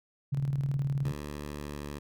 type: tone with tremolo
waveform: sine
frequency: 138.59 Hz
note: C#3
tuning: in tune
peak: -25 dBFS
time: 0.32-1.12 s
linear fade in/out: 10 ms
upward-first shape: square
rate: 19 Hz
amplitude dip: 50%
type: tone with pitch glide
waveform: 10% pulse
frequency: 73.42 to 72.74 Hz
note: D2 to D2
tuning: 0 to -16 cents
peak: -29 dBFS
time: 1.04-1.99 s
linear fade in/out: 10 ms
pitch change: -16 cents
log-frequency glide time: 1.5-1.87 s
effects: none